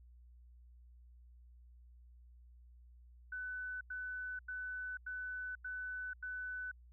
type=tone bursts; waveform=sine; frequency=1500 Hz; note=F#6; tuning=23 cents sharp; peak=-40 dBFS; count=6; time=3.32-6.715 s; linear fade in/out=5 ms; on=490 ms; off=91 ms; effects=added 60 Hz sine -57 dBFS peak until 6.92 s